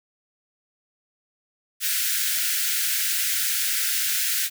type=high-pass noise; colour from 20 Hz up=white; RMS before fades=-24 dBFS; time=1.8-4.5 s; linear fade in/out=50 ms; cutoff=1400 Hz; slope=96 dB/octave; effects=none